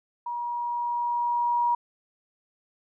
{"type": "tone with level ramp", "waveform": "sine", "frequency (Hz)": 956, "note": "A#5", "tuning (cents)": 43, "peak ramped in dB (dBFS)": [-29, -20], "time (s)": [0.26, 1.75], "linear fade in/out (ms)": 5, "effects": []}